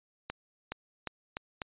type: accelerating click train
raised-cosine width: 0.3 ms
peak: -19 dBFS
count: 5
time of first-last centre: 0.3-1.618 s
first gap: 420 ms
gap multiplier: 0.84
effects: resampled to 8000 Hz